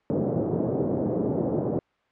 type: band-pass noise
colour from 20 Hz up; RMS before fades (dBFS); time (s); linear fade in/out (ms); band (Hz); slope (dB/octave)
white; -26; 0.1-1.79; 0; 110 to 510; 24
effects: white hiss -67 dBFS RMS until 2.11 s + low-pass 2000 Hz 12 dB/octave